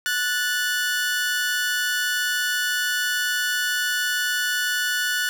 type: tone pair together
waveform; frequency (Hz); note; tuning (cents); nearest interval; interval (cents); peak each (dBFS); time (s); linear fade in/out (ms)
sawtooth; 1474 / 1752.9; F#6 / A6; -7 / -7; minor third; 300; -19 / -24; 0.06-5.29; 0
effects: none